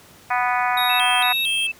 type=harmonic tone; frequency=246.9 Hz; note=B3; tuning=in tune; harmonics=3 / 4 / 5 / 6 / 7 / 8 / 9 / 10; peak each=-22 / -24 / -26 / -28 / -29 / -30 / -31 / -32 dBFS; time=0.3-1.33 s; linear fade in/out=10 ms
type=tone with vibrato; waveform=square; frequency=3477 Hz; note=A7; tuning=21 cents flat; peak=-22 dBFS; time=0.77-1.67 s; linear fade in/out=5 ms; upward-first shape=square; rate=2.2 Hz; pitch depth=140 cents each way
type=tone; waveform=sine; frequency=2637 Hz; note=E7; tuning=in tune; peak=-22 dBFS; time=0.89-1.72 s; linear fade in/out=10 ms
effects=pink hiss -48 dBFS RMS until 1.79 s + high-pass 80 Hz 12 dB/octave